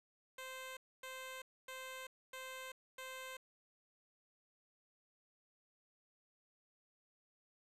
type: tone bursts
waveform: 10% pulse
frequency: 520 Hz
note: C5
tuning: 11 cents flat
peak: -38 dBFS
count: 5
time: 0.38-3.37 s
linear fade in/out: 5 ms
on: 390 ms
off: 260 ms
effects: resampled to 32000 Hz + 11-bit